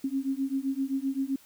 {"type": "beating tone pair", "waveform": "sine", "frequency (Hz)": [266.5, 274.2], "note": ["C4", "C#4"], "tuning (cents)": [32, -19], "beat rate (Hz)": 7.7, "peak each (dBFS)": -30, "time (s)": [0.04, 1.36], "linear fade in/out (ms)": 5, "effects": ["white hiss -57 dBFS RMS until 1.45 s"]}